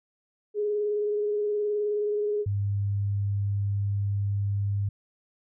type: tone with vibrato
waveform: sine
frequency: 416.8 Hz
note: G#4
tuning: 6 cents sharp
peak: -24 dBFS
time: 0.54-2.46 s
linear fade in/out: 50 ms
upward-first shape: sine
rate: 19 Hz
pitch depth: 22 cents each way
type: tone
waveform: sine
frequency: 100.6 Hz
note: G2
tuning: 45 cents sharp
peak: -24 dBFS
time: 2.46-4.89 s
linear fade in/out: 5 ms
effects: none